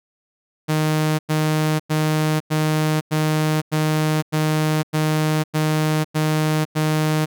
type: tone bursts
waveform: sawtooth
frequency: 154.9 Hz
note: D#3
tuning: 7 cents flat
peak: -13 dBFS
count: 11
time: 0.68-7.26 s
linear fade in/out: 20 ms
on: 510 ms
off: 97 ms
effects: none